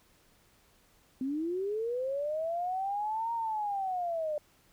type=linear two-way sweep; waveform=sine; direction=up then down; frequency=253.6 to 935 to 590 Hz; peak=-30 dBFS; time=1.21-4.38 s; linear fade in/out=2 ms; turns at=3.33 s; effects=pink hiss -65 dBFS RMS until 4.72 s